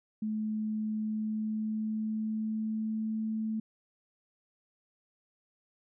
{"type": "tone with pitch glide", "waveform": "sine", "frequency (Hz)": [215.7, 219.3], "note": ["A3", "A3"], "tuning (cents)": [-34, -6], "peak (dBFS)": -30, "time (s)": [0.22, 3.6], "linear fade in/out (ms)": 5, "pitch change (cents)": 28, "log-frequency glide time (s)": [0.98, 3.24], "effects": []}